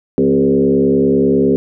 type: tone with frequency modulation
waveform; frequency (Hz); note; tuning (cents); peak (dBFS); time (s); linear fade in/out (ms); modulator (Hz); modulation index
sine; 329.6; E4; 0; -9; 0.18-1.56; 0; 70; 2
effects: none